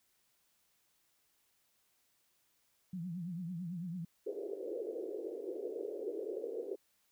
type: tone with vibrato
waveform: sine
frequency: 174.61 Hz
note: F3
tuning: in tune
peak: -38 dBFS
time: 2.93-4.05 s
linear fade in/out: 5 ms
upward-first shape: triangle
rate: 9 Hz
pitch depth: 150 cents each way
type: band-pass noise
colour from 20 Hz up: white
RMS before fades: -41 dBFS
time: 4.26-6.76 s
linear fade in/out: 10 ms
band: 360 to 480 Hz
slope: 48 dB/octave
effects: white hiss -75 dBFS RMS until 7.11 s